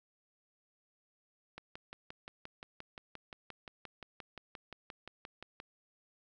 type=click train; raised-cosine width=0.3 ms; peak=-29 dBFS; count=24; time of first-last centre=1.58-5.601 s; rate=5.72 Hz; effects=none